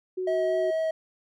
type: tone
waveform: sine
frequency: 370.4 Hz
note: F#4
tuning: 2 cents sharp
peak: -27 dBFS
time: 0.17-0.71 s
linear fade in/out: 10 ms
type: tone with vibrato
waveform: triangle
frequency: 640 Hz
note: D#5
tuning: 49 cents sharp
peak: -22 dBFS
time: 0.27-0.91 s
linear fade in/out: 5 ms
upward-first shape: triangle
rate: 4.2 Hz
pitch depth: 10 cents each way
effects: none